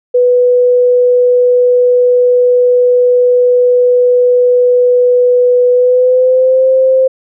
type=tone with pitch glide; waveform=sine; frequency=493.9 to 523.3 Hz; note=B4 to C5; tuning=0 to 0 cents; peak=-5 dBFS; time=0.14-7.08 s; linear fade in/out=10 ms; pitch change=+100 cents; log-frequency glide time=5.71-6.67 s; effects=none

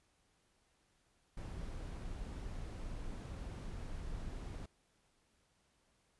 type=noise; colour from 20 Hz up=brown; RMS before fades=-44 dBFS; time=1.37-4.66 s; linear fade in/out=5 ms; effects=pink hiss -75 dBFS RMS until 6.19 s + resampled to 24000 Hz

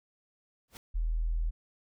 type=noise with exponential growth; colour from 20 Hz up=pink; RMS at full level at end=-42 dBFS; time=0.68-0.77 s; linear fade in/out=1 ms; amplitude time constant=18 ms
type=tone; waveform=sine; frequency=40.56 Hz; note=E1; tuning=27 cents flat; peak=-27 dBFS; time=0.94-1.51 s; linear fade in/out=20 ms
effects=none

